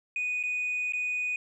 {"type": "tone with dropouts", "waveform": "sine", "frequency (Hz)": 2480, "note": "D#7", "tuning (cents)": -6, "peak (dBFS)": -26, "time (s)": [0.16, 1.36], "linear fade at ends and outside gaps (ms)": 2, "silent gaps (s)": [[0.429, 0.436], [0.923, 0.934]], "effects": ["tanh soft clip ceiling -25 dBFS"]}